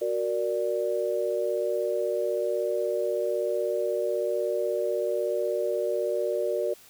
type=chord; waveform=sine; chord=Gb augmented; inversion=none; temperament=equal; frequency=370 / 466.2 / 587.3 Hz; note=Gb4 / Bb4 / D5; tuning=0 / 0 / 0 cents; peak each=-30 / -29 / -28 dBFS; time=0.01-6.74 s; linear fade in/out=10 ms; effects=white hiss -53 dBFS RMS until 6.89 s